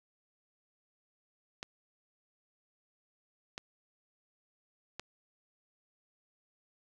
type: clicks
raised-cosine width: 0.2 ms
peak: -22 dBFS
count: 3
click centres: 1.629 / 3.579 / 4.996 s
effects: none